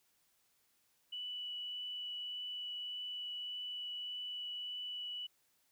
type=tone with vibrato; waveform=sine; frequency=2960 Hz; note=F#7; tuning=in tune; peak=-40 dBFS; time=1.12-5.27 s; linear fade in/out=10 ms; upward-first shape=triangle; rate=1.7 Hz; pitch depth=8 cents each way; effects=white hiss -75 dBFS RMS until 5.71 s